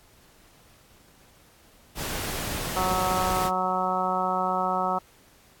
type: noise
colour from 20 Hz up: pink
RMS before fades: -31 dBFS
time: 1.95-3.51 s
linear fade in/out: 50 ms
type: harmonic tone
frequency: 185 Hz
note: F#3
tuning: in tune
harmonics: 1 / 2 / 3 / 4 / 5 / 6 / 7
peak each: -34 / -36 / -33 / -28 / -30 / -32 / -29 dBFS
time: 2.76-4.99 s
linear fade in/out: 10 ms
effects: pink hiss -57 dBFS RMS until 5.6 s + AAC 64 kbps